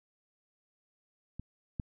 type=clicks; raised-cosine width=5 ms; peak=-28 / -22 dBFS; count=2; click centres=1.396 / 1.798 s; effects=none